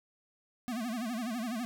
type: tone with vibrato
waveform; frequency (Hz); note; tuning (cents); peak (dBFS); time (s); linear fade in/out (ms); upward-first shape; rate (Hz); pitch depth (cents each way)
square; 233.1; A#3; 0; -34; 0.68-1.65; 0; sine; 12; 150
effects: none